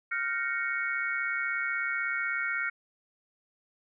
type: chord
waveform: sine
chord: G half-diminished seventh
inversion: third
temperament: equal with one note detuned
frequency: 1396.9 / 1533.1 / 1864.7 / 2217 Hz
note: F6 / G6 / Bb6 / Db7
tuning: 0 / -39 / 0 / 0 cents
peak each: -32 / -37 / -35 / -33 dBFS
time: 0.11-2.7 s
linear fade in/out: 10 ms
effects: none